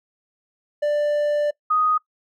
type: tone pair in turn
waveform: triangle / sine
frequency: 590 / 1246.2 Hz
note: D5 / D#6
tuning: +8 / +2 cents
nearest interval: octave + minor second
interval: 1294 cents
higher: second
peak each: -16 dBFS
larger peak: neither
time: 0.82-1.51 / 1.7-1.98 s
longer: first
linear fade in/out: 10 ms
effects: noise-tail reverb RT60 0.1 s tail -22 dB re dry